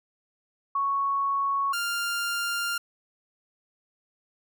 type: tone pair in turn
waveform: sine / sawtooth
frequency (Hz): 1109 / 1397.3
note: C#6 / F6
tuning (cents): 0 / 0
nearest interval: major third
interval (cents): 400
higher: second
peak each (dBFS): -23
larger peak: neither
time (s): 0.75-1.73 / 1.73-2.78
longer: second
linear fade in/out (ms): 5
effects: none